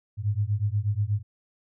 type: beating tone pair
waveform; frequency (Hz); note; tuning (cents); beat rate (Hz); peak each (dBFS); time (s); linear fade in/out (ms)
sine; 99.7 / 108; G2 / A2; +30 / -32; 8.3; -26 / -26; 0.17-1.23; 50
effects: none